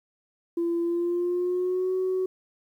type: tone with pitch glide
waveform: sine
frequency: 340 to 372.9 Hz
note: F4 to F#4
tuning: -46 to +14 cents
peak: -22 dBFS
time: 0.57-2.26 s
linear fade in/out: 5 ms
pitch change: +160 cents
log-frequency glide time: 0.82-1.94 s
effects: tanh soft clip ceiling -20 dBFS + 10-bit